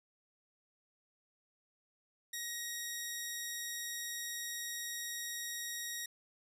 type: tone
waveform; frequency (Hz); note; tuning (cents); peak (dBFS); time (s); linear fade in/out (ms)
10% pulse; 1888; A#6; +22; -30; 2.33-6.06; 5
effects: none